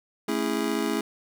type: chord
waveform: square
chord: A major seventh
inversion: none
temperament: just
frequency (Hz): 220 / 275 / 330 / 412.5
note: A3 / C#4 / E4 / G#4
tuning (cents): 0 / -14 / +2 / -12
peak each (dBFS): -31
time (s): 0.28-1.01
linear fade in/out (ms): 5
effects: none